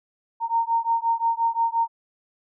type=beating tone pair; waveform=sine; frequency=918 / 923.7 Hz; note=A#5 / A#5; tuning=-27 / -16 cents; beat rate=5.7 Hz; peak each=-23 dBFS; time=0.4-1.88 s; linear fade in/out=50 ms; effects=none